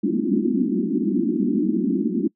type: band-pass noise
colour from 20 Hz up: pink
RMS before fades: -21 dBFS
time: 0.03-2.28 s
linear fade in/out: 10 ms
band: 190 to 360 Hz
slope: 96 dB/octave
effects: noise-tail reverb RT60 0.1 s tail -23 dB re dry